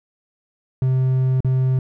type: tone with dropouts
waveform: triangle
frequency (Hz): 130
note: C3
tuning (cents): -11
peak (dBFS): -13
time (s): 0.82-1.79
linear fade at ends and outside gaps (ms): 2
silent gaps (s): 1.405-1.446
effects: none